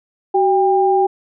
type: tone pair together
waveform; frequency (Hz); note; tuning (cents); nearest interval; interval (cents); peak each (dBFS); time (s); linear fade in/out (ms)
sine; 378.1 / 797.9; F#4 / G5; +38 / +30; octave + minor second; 1292; -14; 0.34-1.07; 10
effects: none